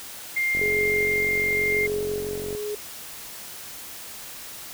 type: tone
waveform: sine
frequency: 2111 Hz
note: C7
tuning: 15 cents sharp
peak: -21 dBFS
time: 0.36-1.87 s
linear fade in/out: 10 ms
type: click train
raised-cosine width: 2 ms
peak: -22 dBFS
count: 93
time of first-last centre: 0.55-2.55 s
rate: 46 Hz
type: tone with tremolo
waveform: sine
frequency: 419.3 Hz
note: G#4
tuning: 17 cents sharp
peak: -24 dBFS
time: 0.61-2.75 s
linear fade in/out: 5 ms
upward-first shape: sine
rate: 0.95 Hz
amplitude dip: 50%
effects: white hiss -39 dBFS RMS until 4.73 s